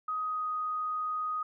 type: tone with pitch glide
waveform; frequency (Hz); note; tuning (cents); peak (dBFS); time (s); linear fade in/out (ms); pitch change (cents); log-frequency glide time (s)
sine; 1256 to 1247.3; D#6 to D#6; +16 to +4; -30; 0.08-1.43; 5; -12; 0.22-0.48
effects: none